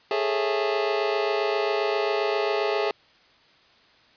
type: chord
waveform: sawtooth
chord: A major seventh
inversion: third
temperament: just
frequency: 412.5 / 440 / 550 / 660 Hz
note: G#4 / A4 / C#5 / E5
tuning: -12 / 0 / -14 / +2 cents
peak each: -21 / -25 / -27 / -25 dBFS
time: 0.11-2.91 s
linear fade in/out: 2 ms
effects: white hiss -57 dBFS RMS until 4.16 s + resampled to 11025 Hz